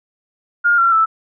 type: tone with pitch steps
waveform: sine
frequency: 1416 / 1366.2 / 1318.1 Hz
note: F6 / F6 / E6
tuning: +23 / -38 / -1 cents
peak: -10 dBFS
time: 0.64-1.06 s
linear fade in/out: 20 ms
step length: 140 ms
effects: none